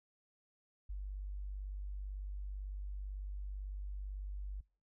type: tone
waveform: sine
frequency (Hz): 49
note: G1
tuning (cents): 0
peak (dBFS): -39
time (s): 0.89-4.61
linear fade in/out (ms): 10
effects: noise-tail reverb RT60 0.4 s tail -26 dB re dry